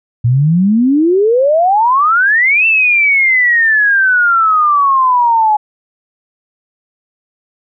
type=exponential two-way sweep; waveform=sine; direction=up then down; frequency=114.3 to 2687 to 837 Hz; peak=-7 dBFS; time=0.24-5.57 s; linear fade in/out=10 ms; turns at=2.66 s; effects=none